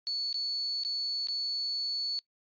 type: tone with dropouts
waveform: sine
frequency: 4435 Hz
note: C#8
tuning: in tune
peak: -29 dBFS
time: 0.07-2.19 s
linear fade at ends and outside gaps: 0 ms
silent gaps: 0.328-0.343 / 0.835-0.849 / 1.271-1.285 s
effects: noise-tail reverb RT60 0.1 s tail -23 dB re dry + resampled to 11025 Hz

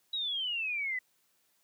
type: exponential sweep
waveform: sine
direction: down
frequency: 3894 to 1975.5 Hz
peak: -31 dBFS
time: 0.13-0.99 s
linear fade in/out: 5 ms
effects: white hiss -72 dBFS RMS until 1.63 s + high-pass 100 Hz 12 dB/octave

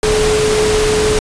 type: tone in noise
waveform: sine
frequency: 428 Hz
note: A4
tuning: 48 cents flat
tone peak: -12 dBFS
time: 0.03-1.19 s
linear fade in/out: 2 ms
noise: pink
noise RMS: -17 dBFS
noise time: 0.03-1.19 s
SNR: +2 dB
effects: resampled to 22050 Hz

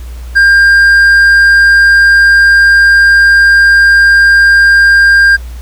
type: tone with hard clipping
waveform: sine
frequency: 1600 Hz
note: G6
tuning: 35 cents sharp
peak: -3 dBFS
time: 0.35-5.37 s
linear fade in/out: 20 ms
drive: 3 dB
effects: added 60 Hz sine -21 dBFS peak until 5.61 s + pink hiss -38 dBFS RMS until 5.61 s

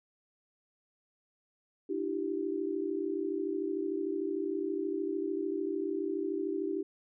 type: tone cluster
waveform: sine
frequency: 302.8 / 335.8 / 389.5 Hz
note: D#4 / E4 / G4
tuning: -47 / +32 / -11 cents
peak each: -36 / -36 / -34 dBFS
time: 1.89-6.83 s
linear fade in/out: 10 ms
effects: none

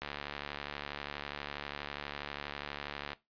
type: click train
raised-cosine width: 0.3 ms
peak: -22 dBFS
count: 226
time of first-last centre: 0.02-3.132 s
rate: 72.3 Hz
effects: noise-tail reverb RT60 0.2 s tail -18 dB re dry + resampled to 11025 Hz

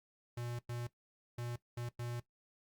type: tone bursts at uneven times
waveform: square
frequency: 120 Hz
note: B2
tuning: 49 cents flat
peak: -40 dBFS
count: 5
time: 0.37-0.59 / 0.69-0.87 / 1.38-1.56 / 1.77-1.89 / 1.99-2.2 s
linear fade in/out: 5 ms
effects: noise-tail reverb RT60 0.1 s tail -17 dB re dry + Opus 48 kbps

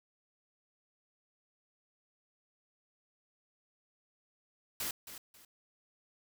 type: noise with echo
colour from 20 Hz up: white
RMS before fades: -37 dBFS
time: 4.8-4.91 s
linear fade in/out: 2 ms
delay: 270 ms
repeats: 2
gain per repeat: -11 dB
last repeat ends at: 5.45 s
effects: none

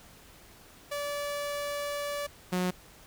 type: tone pair in turn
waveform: sawtooth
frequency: 578 / 181.65 Hz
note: D5 / F#3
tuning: -28 / -32 cents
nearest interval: octave + minor sixth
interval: 2004 cents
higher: first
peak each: -28 / -23 dBFS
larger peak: second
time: 0.91-2.27 / 2.52-2.71 s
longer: first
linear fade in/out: 10 ms
effects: pink hiss -54 dBFS RMS until 3.06 s

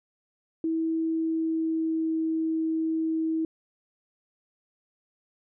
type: tone with pitch glide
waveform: sine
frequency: 324.3 to 321.3 Hz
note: E4 to E4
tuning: -28 to -44 cents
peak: -24 dBFS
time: 0.64-3.45 s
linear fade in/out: 2 ms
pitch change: -16 cents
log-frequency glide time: 1.01-2.19 s
effects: none

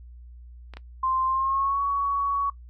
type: clicks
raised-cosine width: 0.3 ms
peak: -26 / -23 dBFS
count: 2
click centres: 0.737 / 0.77 s
type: tone with pitch glide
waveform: sine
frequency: 1046.5 to 1121.6 Hz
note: C6 to C#6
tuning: 0 to +20 cents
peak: -22 dBFS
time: 1.03-2.5 s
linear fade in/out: 5 ms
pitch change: +120 cents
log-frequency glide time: 1.27-1.81 s
effects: noise-tail reverb RT60 0.1 s tail -19 dB re dry + added 60 Hz sine -42 dBFS peak until 2.69 s

